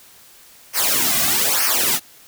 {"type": "noise with flanger", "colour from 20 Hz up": "white", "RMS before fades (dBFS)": -18, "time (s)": [0.73, 2], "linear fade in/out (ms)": 50, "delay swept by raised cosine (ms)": [0.26, 2.26], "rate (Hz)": 1.1, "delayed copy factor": -0.85, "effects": ["white hiss -47 dBFS RMS until 2.27 s"]}